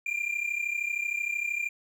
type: tone pair together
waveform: triangle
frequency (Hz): 2373 / 2406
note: D7 / D7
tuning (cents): +17 / +41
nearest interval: unison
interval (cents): 24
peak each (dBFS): -30 / -29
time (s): 0.06-1.69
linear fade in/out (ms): 5
effects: none